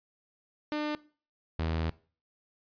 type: tone pair in turn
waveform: sawtooth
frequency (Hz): 299.9 / 80.82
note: D4 / E2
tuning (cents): +36 / -34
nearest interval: octave + major seventh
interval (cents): 2270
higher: first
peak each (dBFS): -26 / -25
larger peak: second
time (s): 0.72-0.95 / 1.59-1.9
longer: second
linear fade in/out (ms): 0
effects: noise-tail reverb RT60 0.4 s tail -20 dB re dry + resampled to 11025 Hz